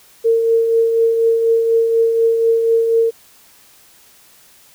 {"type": "tone with tremolo", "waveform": "sine", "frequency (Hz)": 456.6, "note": "A#4", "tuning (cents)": -36, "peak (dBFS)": -9, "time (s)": [0.24, 3.11], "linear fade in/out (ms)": 20, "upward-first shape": "triangle", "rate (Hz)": 4.1, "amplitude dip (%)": 45, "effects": ["white hiss -48 dBFS RMS until 4.74 s"]}